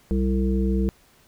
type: harmonic tone with a mistuned harmonic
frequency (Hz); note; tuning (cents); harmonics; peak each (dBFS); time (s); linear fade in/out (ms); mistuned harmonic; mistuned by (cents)
64.3; C2; -30; 1 / 3 / 5 / 7; -22 / -23 / -29 / -31; 0.11-0.89; 0; 5; +65
effects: pink hiss -57 dBFS RMS until 1.27 s